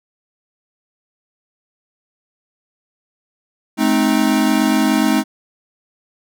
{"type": "chord", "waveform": "square", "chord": "A diminished", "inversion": "none", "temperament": "equal with one note detuned", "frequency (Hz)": [214.5, 261.6, 311.1], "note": ["A3", "C4", "Eb4"], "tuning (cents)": [-44, 0, 0], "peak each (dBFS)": -18, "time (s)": [3.77, 5.24], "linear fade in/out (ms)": 50, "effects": []}